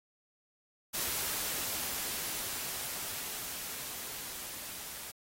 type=noise with level ramp; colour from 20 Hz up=white; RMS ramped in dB=-34 to -44 dBFS; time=0.93-5.12 s; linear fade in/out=20 ms; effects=AAC 48 kbps